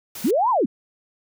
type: noise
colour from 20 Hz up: white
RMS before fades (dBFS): -35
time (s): 0.15-0.31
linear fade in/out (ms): 5
type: linear two-way sweep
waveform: sine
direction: up then down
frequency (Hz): 183.6 to 1058 to 183.6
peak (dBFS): -16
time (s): 0.24-0.66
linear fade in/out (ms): 10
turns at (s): 0.5
effects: none